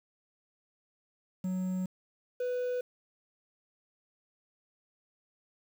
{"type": "tone pair in turn", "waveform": "triangle", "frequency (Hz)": [185, 496.6], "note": ["F#3", "B4"], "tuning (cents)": [0, 9], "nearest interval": "octave + perfect fourth", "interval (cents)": 1709, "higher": "second", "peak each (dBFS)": -28, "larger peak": "neither", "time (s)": [[1.44, 1.86], [2.4, 2.81]], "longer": "first", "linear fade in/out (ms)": 5, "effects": ["9-bit"]}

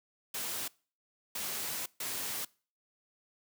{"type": "noise bursts at uneven times", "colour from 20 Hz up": "white", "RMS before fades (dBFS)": -37, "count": 3, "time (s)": [[0.34, 0.68], [1.35, 1.86], [2, 2.45]], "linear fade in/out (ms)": 5, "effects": ["noise-tail reverb RT60 0.4 s tail -24 dB re dry", "high-pass 100 Hz 12 dB/octave"]}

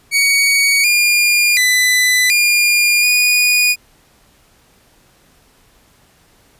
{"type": "tone with pitch steps", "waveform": "sawtooth", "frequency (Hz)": [2244, 2415, 1999, 2415, 2459], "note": ["C#7", "D7", "B6", "D7", "D#7"], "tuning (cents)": [21, 48, 20, 48, -21], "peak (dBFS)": -7, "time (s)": [0.11, 3.76], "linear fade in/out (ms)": 50, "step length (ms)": 730, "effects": ["pink hiss -52 dBFS RMS until 6.59 s", "resampled to 32000 Hz"]}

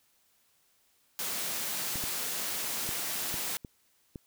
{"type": "high-pass noise", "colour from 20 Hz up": "white", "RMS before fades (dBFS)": -34, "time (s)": [1.19, 3.57], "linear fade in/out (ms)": 0, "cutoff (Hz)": 120, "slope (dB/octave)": 24}
{"type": "clicks", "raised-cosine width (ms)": 3, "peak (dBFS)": -27, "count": 6, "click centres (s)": [1.957, 2.039, 2.891, 3.342, 3.648, 4.158]}
{"effects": ["white hiss -69 dBFS RMS until 4.26 s"]}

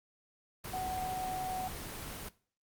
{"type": "tone in noise", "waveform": "sine", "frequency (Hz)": 745, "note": "F#5", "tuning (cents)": 12, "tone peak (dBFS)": -34, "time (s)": [0.73, 1.68], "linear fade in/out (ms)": 5, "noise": "pink", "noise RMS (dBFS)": -42, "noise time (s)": [0.64, 2.29], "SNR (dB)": 5, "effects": ["noise-tail reverb RT60 0.4 s tail -20 dB re dry", "Opus 24 kbps"]}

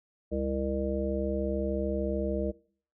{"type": "harmonic tone with a mistuned harmonic", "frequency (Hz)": 66.7, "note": "C2", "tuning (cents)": 34, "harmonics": [1, 3, 5, 7, 9], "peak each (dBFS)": [-34, -34, -34, -34, -34], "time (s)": [0.31, 2.52], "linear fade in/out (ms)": 20, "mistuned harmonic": 1, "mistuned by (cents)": 85, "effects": ["noise-tail reverb RT60 0.5 s tail -22 dB re dry"]}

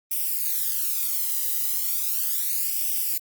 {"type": "noise with flanger", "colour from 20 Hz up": "violet", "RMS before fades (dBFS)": -25, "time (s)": [0.11, 3.18], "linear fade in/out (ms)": 5, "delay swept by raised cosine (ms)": [0.36, 1.02], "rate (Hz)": 0.36, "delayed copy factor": 0.7, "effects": ["Opus 32 kbps"]}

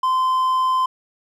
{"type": "tone", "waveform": "triangle", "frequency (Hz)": 1033, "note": "C6", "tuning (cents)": -22, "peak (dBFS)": -14, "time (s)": [0.03, 0.86], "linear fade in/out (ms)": 5, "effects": []}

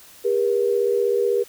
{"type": "tone pair together", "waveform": "sine", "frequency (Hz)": [402.3, 478.4], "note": ["G4", "A#4"], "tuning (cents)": [45, 45], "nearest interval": "minor third", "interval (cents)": 300, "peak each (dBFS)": -20, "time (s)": [0.24, 1.44], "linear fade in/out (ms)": 20, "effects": ["white hiss -47 dBFS RMS until 1.48 s"]}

